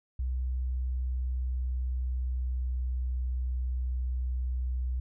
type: tone with pitch glide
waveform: sine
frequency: 63.3 to 62.68 Hz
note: B1 to B1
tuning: +43 to +26 cents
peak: -28 dBFS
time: 0.19-5 s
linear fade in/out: 5 ms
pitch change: -17 cents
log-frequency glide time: 0.37-2.94 s
effects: none